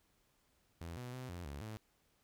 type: tone with pitch steps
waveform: sawtooth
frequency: 84.1 / 123.8 / 127.8 / 87.6 / 71.1 / 108.8 Hz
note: E2 / B2 / C3 / F2 / C#2 / A2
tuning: +35 / +5 / -40 / +6 / +45 / -19 cents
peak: -40 dBFS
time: 0.81-1.77 s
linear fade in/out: 0 ms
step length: 160 ms
effects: pink hiss -75 dBFS RMS until 2.23 s